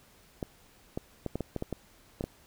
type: clicks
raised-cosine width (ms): 2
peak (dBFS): -19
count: 10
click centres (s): 0.428 / 0.975 / 1.263 / 1.356 / 1.407 / 1.563 / 1.624 / 1.727 / 2.209 / 2.24
effects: pink hiss -60 dBFS RMS until 2.46 s